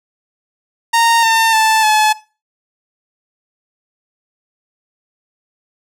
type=tone with pitch steps; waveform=sawtooth; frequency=925 / 902.3 / 880.2 / 858.6 Hz; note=A#5 / A5 / A5 / A5; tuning=-14 / +43 / 0 / -43 cents; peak=-6 dBFS; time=0.93-2.13 s; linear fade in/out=10 ms; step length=300 ms; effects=noise-tail reverb RT60 0.3 s tail -18 dB re dry + low-pass 12000 Hz 12 dB/octave